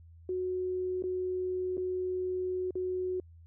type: tone with dropouts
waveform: sine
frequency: 367.7 Hz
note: F#4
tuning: 11 cents flat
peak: -30 dBFS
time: 0.29-3.2 s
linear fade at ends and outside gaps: 2 ms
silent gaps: 1.024-1.038 / 1.77-1.778 / 2.708-2.754 s
effects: added 83 Hz sine -51 dBFS peak until 3.46 s